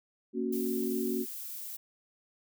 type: chord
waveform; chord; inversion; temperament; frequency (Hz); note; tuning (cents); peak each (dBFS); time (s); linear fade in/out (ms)
sine; F# major; first; equal; 233.1 / 277.2 / 370; A#3 / C#4 / F#4; 0 / 0 / 0; -33 / -35 / -33; 0.33-1.26; 50
type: noise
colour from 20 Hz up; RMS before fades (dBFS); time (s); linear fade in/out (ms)
violet; -41; 0.52-1.77; 10
effects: none